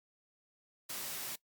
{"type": "high-pass noise", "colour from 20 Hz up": "white", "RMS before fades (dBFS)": -41, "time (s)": [0.89, 1.36], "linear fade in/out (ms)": 10, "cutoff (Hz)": 100, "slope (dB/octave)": 12, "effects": ["noise-tail reverb RT60 0.1 s tail -20 dB re dry", "Opus 48 kbps"]}